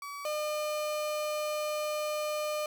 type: tone pair in turn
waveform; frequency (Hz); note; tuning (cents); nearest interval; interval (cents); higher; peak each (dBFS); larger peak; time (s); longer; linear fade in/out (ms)
35% pulse; 1141 / 604.4; C#6 / D5; +50 / +50; major seventh; 1100; first; -37 / -29; second; 0.02-0.25 / 0.25-2.66; second; 2
effects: none